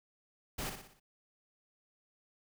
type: noise with echo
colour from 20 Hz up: pink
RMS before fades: -38 dBFS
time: 0.58-0.7 s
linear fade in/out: 10 ms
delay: 60 ms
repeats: 5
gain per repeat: -6 dB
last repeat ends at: 1 s
effects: none